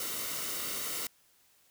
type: noise with comb filter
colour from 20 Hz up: white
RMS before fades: -36 dBFS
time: 0-1.07 s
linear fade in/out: 2 ms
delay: 1.2 ms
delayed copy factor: -0.55
effects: white hiss -66 dBFS RMS until 1.7 s